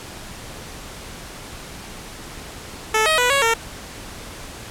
10% pulse tone with pitch steps, 436.9 / 631 / 492.3 / 555 / 456.3 Hz, A4 / D#5 / B4 / C#5 / A#4, -12 / +24 / -6 / +2 / -37 cents, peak -7 dBFS, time 2.94-3.54 s, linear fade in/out 5 ms, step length 120 ms, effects pink hiss -36 dBFS RMS until 4.7 s + low-pass 11000 Hz 12 dB/octave

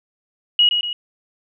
sine tone with echo, 2900 Hz, F#7, 35 cents flat, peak -10 dBFS, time 0.59-0.69 s, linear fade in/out 2 ms, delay 120 ms, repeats 2, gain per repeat -6 dB, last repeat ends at 0.93 s, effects none

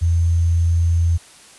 sine tone with sample-and-hold, 84.4 Hz, E2, 41 cents sharp, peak -13 dBFS, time 0.01-1.18 s, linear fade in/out 20 ms, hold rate 6300 Hz, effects white hiss -45 dBFS RMS until 1.58 s + resampled to 24000 Hz

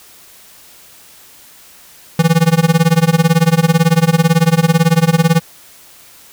square tone with tremolo, 164.81 Hz, E3, in tune, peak -6 dBFS, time 2.19-5.4 s, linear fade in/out 2 ms, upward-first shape sine, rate 18 Hz, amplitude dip 95%, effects white hiss -42 dBFS RMS until 6.32 s

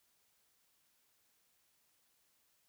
silence, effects white hiss -75 dBFS RMS until 2.68 s

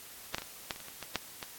clicks, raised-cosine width 0.2 ms, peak -14 / -18 / -23 / -16 / -28 / -29 / -28 / -22 / -13 / -21 dBFS, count 10, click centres 0.346 / 0.383 / 0.42 / 0.708 / 0.761 / 0.803 / 0.884 / 1.027 / 1.157 / 1.428 s, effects white hiss -49 dBFS RMS until 1.58 s + AAC 64 kbps

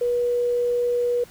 sine tone with quantisation, 484.1 Hz, B4, 35 cents flat, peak -19 dBFS, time 0.01-1.24 s, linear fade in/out 5 ms, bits 8, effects pink hiss -49 dBFS RMS until 1.3 s

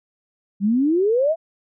sine exponential sweep, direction up, 189.9 to 678 Hz, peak -15 dBFS, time 0.6-1.36 s, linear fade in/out 50 ms, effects none

